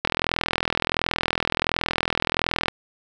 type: click train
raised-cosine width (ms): 0.3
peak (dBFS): -4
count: 110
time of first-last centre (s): 0.05-2.683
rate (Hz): 41.4
effects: none